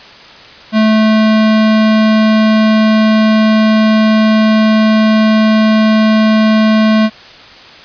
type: tone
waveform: square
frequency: 217.7 Hz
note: A3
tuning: 18 cents flat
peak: -7 dBFS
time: 0.72-7.1 s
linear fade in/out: 50 ms
effects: white hiss -35 dBFS RMS until 7.84 s + resampled to 11025 Hz